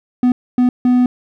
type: tone bursts at uneven times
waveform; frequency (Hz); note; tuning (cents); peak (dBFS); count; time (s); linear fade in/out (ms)
triangle; 248.5; B3; +11; -7; 3; 0.23-0.32 / 0.58-0.69 / 0.85-1.06; 2
effects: none